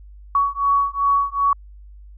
sine beating tone pair, 1122 / 1124.6 Hz, C#6 / C#6, +21 / +25 cents, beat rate 2.6 Hz, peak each -19 dBFS, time 0.35-1.53 s, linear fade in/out 2 ms, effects added 50 Hz sine -39 dBFS peak until 2.17 s

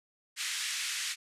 pink band-pass noise, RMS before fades -35 dBFS, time 0.36-1.16 s, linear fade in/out 50 ms, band 1800 to 9500 Hz, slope 24 dB/octave, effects resampled to 32000 Hz

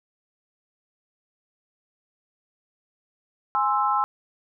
sine chord, Ab augmented, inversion none, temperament equal, 830.6 / 1046.5 / 1318.5 Hz, Ab5 / C6 / E6, 0 / 0 / 0 cents, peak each -24 dBFS, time 3.55-4.04 s, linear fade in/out 0 ms, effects none

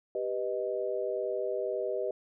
sine chord, G augmented, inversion none, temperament equal, 392 / 493.9 / 622.3 Hz, G4 / B4 / D#5, 0 / 0 / 0 cents, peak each -34 dBFS, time 0.15-2.11 s, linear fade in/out 2 ms, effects none

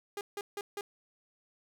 sawtooth tone bursts, 405.9 Hz, G#4, 40 cents flat, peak -32 dBFS, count 4, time 0.17-0.81 s, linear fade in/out 2 ms, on 40 ms, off 160 ms, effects none

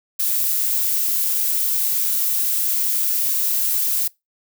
violet noise, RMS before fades -20 dBFS, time 0.19-4.08 s, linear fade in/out 10 ms, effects noise-tail reverb RT60 0.2 s tail -23 dB re dry

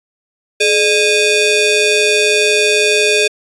sawtooth ring-modulated tone, 1026 Hz, C6, 34 cents flat, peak -3 dBFS, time 0.6-3.28 s, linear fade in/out 10 ms, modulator 1450 Hz, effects resampled to 24000 Hz

